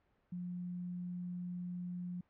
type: tone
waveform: sine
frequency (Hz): 177.9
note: F3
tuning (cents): +32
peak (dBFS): -39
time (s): 0.32-2.21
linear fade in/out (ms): 5
effects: pink hiss -75 dBFS RMS until 2.29 s + low-pass 2000 Hz 12 dB/octave